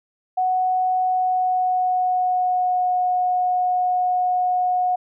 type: tone with pitch glide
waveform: sine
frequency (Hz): 740 to 728.1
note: F#5 to F#5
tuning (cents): 0 to -28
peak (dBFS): -17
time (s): 0.37-4.96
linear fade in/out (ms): 10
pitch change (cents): -28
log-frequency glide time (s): 1.02-2.91
effects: none

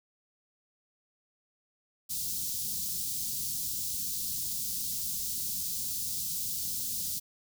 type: band-stop noise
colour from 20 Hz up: white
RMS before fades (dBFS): -34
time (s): 2.09-7.2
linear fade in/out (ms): 20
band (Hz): 220 to 4300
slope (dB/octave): 24
effects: none

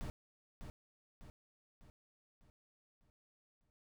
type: noise with echo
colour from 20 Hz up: brown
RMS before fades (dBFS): -42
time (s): 0.01-0.1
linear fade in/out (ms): 0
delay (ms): 600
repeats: 6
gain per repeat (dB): -6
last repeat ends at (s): 3.7
effects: none

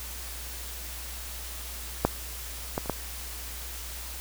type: clicks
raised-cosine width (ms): 1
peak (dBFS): -6 / -13 / -25 / -12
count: 4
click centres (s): 2.05 / 2.779 / 2.859 / 2.897
effects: added 60 Hz sine -40 dBFS peak until 4.2 s + white hiss -40 dBFS RMS until 4.2 s

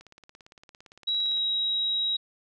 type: click train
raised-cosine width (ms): 0.2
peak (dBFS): -32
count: 25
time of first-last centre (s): 0.01-1.374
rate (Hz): 17.6
type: tone with pitch glide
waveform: sine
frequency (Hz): 3877 to 3835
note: B7 to A#7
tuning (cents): -33 to +48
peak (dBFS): -24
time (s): 1.07-2.17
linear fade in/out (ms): 10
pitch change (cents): -19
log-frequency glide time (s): 1.18-1.41
effects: none

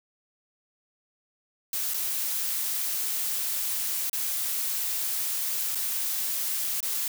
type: noise with dropouts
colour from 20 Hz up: blue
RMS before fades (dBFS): -29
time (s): 1.73-7.08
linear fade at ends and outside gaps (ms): 2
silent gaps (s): 1.938-1.942 / 4.097-4.13 / 5.749-5.754 / 6.805-6.828
effects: none

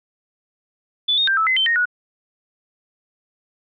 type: tone with pitch steps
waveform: sine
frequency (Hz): 3477 / 3700 / 1577 / 1310 / 2045 / 3098 / 1860 / 1461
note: A7 / A#7 / G6 / E6 / C7 / G7 / A#6 / F#6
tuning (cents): -21 / -14 / +10 / -11 / -40 / -21 / -4 / -22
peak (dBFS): -15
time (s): 1.08-1.856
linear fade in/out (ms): 10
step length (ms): 97
effects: none

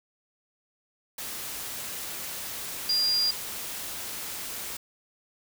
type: tone in noise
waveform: sine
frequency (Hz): 4800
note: D8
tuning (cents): +37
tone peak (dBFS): -22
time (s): 2.89-3.31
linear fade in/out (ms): 5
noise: white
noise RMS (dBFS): -36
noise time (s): 1.18-4.77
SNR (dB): +11
effects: none

